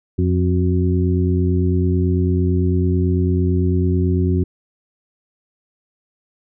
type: harmonic tone with a mistuned harmonic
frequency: 89 Hz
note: F2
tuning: 33 cents sharp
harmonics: 1 / 2 / 3 / 4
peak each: -16 / -21 / -23 / -23 dBFS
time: 0.18-4.44 s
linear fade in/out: 10 ms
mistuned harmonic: 4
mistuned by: +48 cents
effects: none